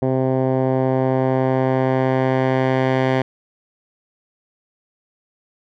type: tone with low-pass filter sweep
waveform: 10% pulse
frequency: 130.81 Hz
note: C3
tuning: in tune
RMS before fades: -18 dBFS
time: 0.02-3.22 s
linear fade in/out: 5 ms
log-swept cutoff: 600 to 2400 Hz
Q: 0.83
effects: none